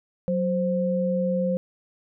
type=tone pair together; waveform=sine; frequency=185 / 523.3 Hz; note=F#3 / C5; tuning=0 / 0 cents; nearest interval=octave + tritone; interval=1800 cents; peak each=-24 dBFS; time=0.28-1.57 s; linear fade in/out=0 ms; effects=none